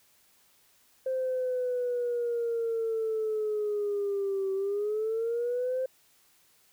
sine linear two-way sweep, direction down then up, 523.3 to 384.1 to 523.3 Hz, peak -26 dBFS, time 1.06-5.86 s, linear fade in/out 5 ms, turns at 4.53 s, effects tanh soft clip ceiling -23 dBFS + white hiss -64 dBFS RMS until 6.72 s

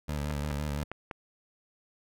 20% pulse tone with vibrato, 73.42 Hz, D2, in tune, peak -26 dBFS, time 0.08-0.84 s, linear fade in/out 10 ms, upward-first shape square, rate 5.8 Hz, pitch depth 40 cents each way
clicks, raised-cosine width 0.5 ms, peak -22 dBFS, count 5, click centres 0.306 / 0.447 / 0.509 / 0.916 / 1.112 s
effects none

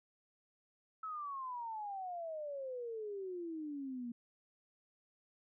sine exponential sweep, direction down, 1310 to 233.1 Hz, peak -40 dBFS, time 1.03-4.12 s, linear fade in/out 5 ms, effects none

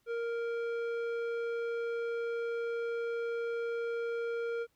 square tone with low-pass filter, 466.2 Hz, A#4, in tune, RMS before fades -35 dBFS, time 0.06-4.67 s, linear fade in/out 50 ms, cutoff 1800 Hz, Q 0.81, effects pink hiss -75 dBFS RMS until 4.75 s

